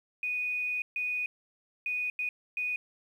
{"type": "tone bursts at uneven times", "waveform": "sine", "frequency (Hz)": 2478, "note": "D#7", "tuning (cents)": -8, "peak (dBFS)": -29, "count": 5, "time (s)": [[0.23, 0.82], [0.96, 1.26], [1.86, 2.1], [2.19, 2.29], [2.57, 2.76]], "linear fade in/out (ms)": 2, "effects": ["10-bit"]}